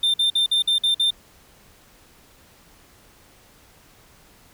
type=tone bursts; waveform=triangle; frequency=3593 Hz; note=A7; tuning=36 cents sharp; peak=-15 dBFS; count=7; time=0.03-1.106 s; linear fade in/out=5 ms; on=110 ms; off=51 ms; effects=pink hiss -53 dBFS RMS until 4.53 s